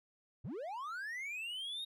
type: linear sweep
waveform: triangle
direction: up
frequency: 84.2 to 3780 Hz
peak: -38 dBFS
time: 0.44-1.85 s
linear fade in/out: 10 ms
effects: none